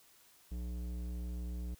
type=tone with low-pass filter; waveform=square; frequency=60 Hz; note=B1; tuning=49 cents flat; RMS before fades=-40 dBFS; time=0.51-1.75 s; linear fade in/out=10 ms; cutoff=340 Hz; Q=0.62; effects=white hiss -64 dBFS RMS until 1.79 s